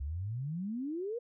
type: exponential sweep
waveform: sine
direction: up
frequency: 65.2 to 493.9 Hz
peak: -34 dBFS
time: 0-1.19 s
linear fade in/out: 10 ms
effects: none